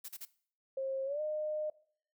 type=noise bursts; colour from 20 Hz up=blue; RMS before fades=-44 dBFS; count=3; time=0.04-0.253 s; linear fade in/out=10 ms; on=47 ms; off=36 ms
type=tone with pitch glide; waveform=sine; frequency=535 to 611 Hz; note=C5 to D#5; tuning=+38 to -32 cents; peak=-33 dBFS; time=0.77-1.7 s; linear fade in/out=5 ms; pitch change=+230 cents; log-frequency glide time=1.05-1.21 s
effects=noise-tail reverb RT60 0.5 s tail -19 dB re dry